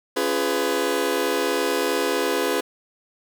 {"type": "chord", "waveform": "sawtooth", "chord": "C# dominant seventh", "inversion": "none", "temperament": "just", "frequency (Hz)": [277.2, 346.5, 415.8, 498.9], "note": ["C#4", "E#4", "G#4", "B4"], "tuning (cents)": [0, -14, 2, 17], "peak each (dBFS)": [-25, -23, -21, -21], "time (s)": [0.16, 2.61], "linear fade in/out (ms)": 10, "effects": []}